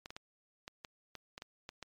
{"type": "clicks", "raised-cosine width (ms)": 0.2, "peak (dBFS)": -27, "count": 10, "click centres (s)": [0.059, 0.105, 0.165, 0.679, 0.848, 1.153, 1.379, 1.421, 1.691, 1.827], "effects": ["MP3 96 kbps"]}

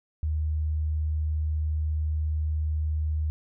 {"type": "tone", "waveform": "sine", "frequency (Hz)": 77.1, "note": "D#2", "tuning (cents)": -15, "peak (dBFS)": -24, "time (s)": [0.23, 3.3], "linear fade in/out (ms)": 0, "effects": []}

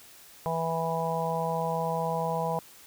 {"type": "harmonic tone", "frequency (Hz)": 164.2, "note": "E3", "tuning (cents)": -6, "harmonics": [1, 3, 4, 5, 6], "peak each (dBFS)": [-33, -33, -33, -33, -33], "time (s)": [0.46, 2.59], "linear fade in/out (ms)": 0, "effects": ["white hiss -52 dBFS RMS until 2.86 s"]}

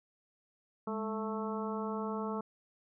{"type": "harmonic tone with a mistuned harmonic", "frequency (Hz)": 220, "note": "A3", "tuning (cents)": 0, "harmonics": [1, 2, 3, 4, 5, 6], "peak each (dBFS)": [-37, -39, -45, -43, -43, -45], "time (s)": [0.87, 2.41], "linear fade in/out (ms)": 5, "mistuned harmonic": 1, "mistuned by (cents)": -84, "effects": []}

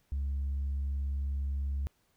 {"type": "tone", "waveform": "sine", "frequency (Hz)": 69.3, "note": "C#2", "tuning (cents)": 0, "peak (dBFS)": -28, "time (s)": [0.12, 1.87], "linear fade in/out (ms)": 0, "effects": ["tanh soft clip ceiling -28 dBFS", "pink hiss -72 dBFS RMS until 2.16 s"]}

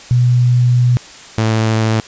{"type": "tone pair in turn", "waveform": ["sine", "sawtooth"], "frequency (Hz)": [122.9, 110.83], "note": ["B2", "A2"], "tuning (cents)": [-8, 13], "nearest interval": "major second", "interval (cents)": 179, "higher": "first", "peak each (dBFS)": -8, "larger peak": "neither", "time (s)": [[0.11, 0.97], [1.38, 2]], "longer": "first", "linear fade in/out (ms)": 0, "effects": ["white hiss -36 dBFS RMS until 2.07 s", "resampled to 16000 Hz"]}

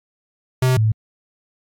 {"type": "tone pair in turn", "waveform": ["square", "sine"], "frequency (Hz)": [128.6, 109.26], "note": ["C3", "A2"], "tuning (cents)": [-30, -12], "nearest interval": "minor third", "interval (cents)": 282, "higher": "first", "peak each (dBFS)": [-14, -13], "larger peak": "second", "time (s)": [[0.62, 0.77], [0.77, 0.92]], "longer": "neither", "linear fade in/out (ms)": 5, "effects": ["AAC 64 kbps"]}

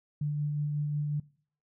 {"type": "tone with tremolo", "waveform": "sine", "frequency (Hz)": 147.7, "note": "D3", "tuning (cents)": 10, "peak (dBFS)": -27, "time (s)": [0.21, 1.2], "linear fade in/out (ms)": 5, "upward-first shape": "sine", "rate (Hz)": 5.5, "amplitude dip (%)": 25, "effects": ["noise-tail reverb RT60 0.5 s tail -22 dB re dry"]}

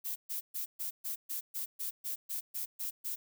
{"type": "noise bursts", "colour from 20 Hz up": "violet", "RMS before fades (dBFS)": -37, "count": 13, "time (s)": [0.04, 3.16], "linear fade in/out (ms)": 20, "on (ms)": 120, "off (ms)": 130, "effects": []}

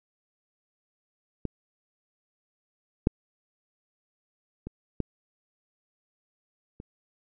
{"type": "clicks", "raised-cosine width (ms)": 3, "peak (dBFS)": [-17, -7, -23, -14, -28], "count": 5, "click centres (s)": [1.453, 3.071, 4.67, 5.003, 6.801], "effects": []}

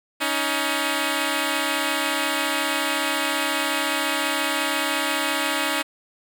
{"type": "tone pair together", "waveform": "5% pulse", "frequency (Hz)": [281.1, 315.5], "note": ["C#4", "D#4"], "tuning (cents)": [24, 24], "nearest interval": "major second", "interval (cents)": 200, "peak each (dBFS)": -13, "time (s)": [0.2, 5.83], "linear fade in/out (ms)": 20, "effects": []}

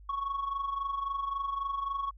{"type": "tone with amplitude modulation", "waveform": "sine", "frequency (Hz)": 1108.7, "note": "C#6", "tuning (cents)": 0, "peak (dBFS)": -26, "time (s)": [0.09, 2.11], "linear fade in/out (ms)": 5, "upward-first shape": "sine", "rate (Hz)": 23.7, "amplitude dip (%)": 70, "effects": ["tanh soft clip ceiling -27 dBFS", "added 50 Hz sine -49 dBFS peak until 2.17 s"]}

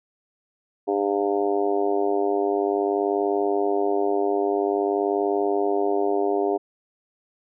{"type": "harmonic tone", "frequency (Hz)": 100.5, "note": "G2", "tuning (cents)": 44, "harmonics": [3, 4, 5, 6, 7, 8, 9], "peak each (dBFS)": [-28, -22, -33, -32, -27, -37, -35], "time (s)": [0.87, 6.58], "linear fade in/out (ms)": 20, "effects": []}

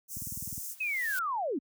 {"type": "high-pass noise", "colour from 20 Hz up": "white", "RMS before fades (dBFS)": -39, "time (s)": [0.08, 0.76], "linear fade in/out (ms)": 50, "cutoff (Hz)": 5800, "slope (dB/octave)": 48}
{"type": "noise with exponential growth", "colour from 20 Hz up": "blue", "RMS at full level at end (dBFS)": -37, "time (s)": [0.17, 1.19], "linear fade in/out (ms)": 0, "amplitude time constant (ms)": 220}
{"type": "click train", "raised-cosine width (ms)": 5, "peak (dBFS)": -30, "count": 9, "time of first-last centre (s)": [0.17, 0.578], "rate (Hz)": 19.6}
{"type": "linear sweep", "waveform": "sine", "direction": "down", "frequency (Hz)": [2600, 231.5], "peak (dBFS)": -29, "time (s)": [0.8, 1.59], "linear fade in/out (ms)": 10}
{"effects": ["high-pass 60 Hz 12 dB/octave"]}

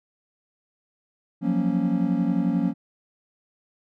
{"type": "chord", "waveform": "triangle", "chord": "Gb major seventh", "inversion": "third", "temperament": "equal with one note detuned", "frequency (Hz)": [174.61, 185.85, 233.1, 277.2], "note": ["F3", "Gb3", "Bb3", "Db4"], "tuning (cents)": [0, 8, 0, 0], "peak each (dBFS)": -24, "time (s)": [1.41, 2.74], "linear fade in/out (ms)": 50, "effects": []}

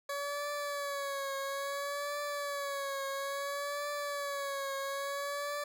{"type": "tone with vibrato", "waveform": "20% pulse", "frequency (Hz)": 564, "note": "C#5", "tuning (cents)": 30, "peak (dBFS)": -30, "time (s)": [0.09, 5.64], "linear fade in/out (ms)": 5, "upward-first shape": "triangle", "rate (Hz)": 0.59, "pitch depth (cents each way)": 59, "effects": []}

